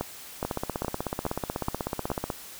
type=two click trains; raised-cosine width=1 ms; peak=-14 / -14 dBFS; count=6 / 31; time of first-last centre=0.01-2.102 / 0.45-2.302 s; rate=2.39 / 16.2 Hz; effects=white hiss -44 dBFS RMS until 2.59 s